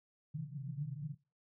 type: band-pass noise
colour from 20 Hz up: pink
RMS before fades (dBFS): -42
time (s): 0.34-1.15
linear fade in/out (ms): 10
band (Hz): 130 to 160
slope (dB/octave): 96
effects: noise-tail reverb RT60 0.3 s tail -21 dB re dry